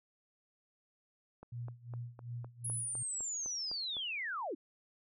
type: click train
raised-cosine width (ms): 1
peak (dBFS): -36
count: 11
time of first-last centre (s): 1.43-3.968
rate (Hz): 3.94
type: tone with tremolo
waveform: sine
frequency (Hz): 119.6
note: A#2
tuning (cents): +45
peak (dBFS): -38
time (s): 1.52-3.03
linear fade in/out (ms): 5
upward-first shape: sine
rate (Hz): 2.7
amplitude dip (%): 90
type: linear sweep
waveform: sine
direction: down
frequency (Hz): 10650 to 251.9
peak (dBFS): -36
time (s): 2.64-4.55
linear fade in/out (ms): 10
effects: none

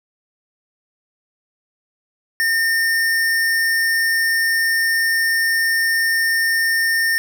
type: tone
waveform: square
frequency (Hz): 1817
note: A#6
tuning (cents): -45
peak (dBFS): -16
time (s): 2.4-7.18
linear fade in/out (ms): 0
effects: none

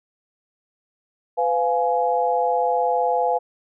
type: chord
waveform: sine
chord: F diminished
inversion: second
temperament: just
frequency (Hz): 502.9 / 698.5 / 838.1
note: Cb5 / F5 / Ab5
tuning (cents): +31 / 0 / +16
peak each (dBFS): -22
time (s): 1.37-3.39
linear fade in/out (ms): 20
effects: none

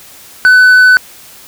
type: tone with hard clipping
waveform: sine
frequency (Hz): 1502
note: F#6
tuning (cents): +26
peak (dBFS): -3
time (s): 0.45-0.97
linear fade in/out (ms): 0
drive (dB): 3
effects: white hiss -36 dBFS RMS until 1.47 s

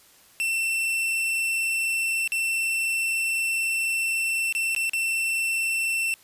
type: tone with dropouts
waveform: 45% pulse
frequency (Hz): 2689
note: E7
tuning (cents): +34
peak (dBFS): -23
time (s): 0.4-6.14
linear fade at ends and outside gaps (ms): 0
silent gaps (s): 2.276-2.32 / 4.525-4.55 / 4.749-4.763 / 4.895-4.934
effects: white hiss -55 dBFS RMS until 6.23 s + resampled to 32000 Hz

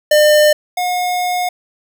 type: tone pair in turn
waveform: square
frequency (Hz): 602 / 720.9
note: D5 / F#5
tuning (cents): +43 / -45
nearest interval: minor third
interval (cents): 312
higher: second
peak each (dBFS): -8 / -16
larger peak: first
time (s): 0.11-0.53 / 0.77-1.49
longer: second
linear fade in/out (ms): 5
effects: none

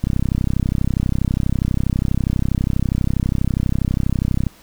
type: click train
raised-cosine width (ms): 5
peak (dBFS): -6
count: 144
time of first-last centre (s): 0.04-4.467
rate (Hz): 32.3
effects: pink hiss -48 dBFS RMS until 4.62 s

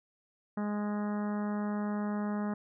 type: harmonic tone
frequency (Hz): 207.7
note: G#3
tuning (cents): 0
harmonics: 1 / 2 / 3 / 4 / 5 / 6 / 7 / 8 / 9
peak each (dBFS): -31 / -43 / -43 / -44 / -47 / -47 / -51 / -53 / -55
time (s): 0.57-2.54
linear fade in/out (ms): 5
effects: none

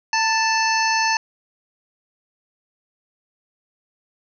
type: harmonic tone with a mistuned harmonic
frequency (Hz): 880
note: A5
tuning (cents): 0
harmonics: 1 / 2 / 3 / 5 / 6 / 7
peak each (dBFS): -20 / -23 / -25 / -27 / -28 / -28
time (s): 0.13-1.17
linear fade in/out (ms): 2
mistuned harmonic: 1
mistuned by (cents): +31
effects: none

